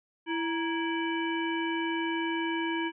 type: harmonic tone with a mistuned harmonic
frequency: 330.9 Hz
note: E4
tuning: 7 cents sharp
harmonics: 1 / 3 / 5 / 7 / 9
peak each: -30 / -35 / -37 / -38 / -40 dBFS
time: 0.26-2.92 s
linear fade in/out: 50 ms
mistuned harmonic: 3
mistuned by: -91 cents
effects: none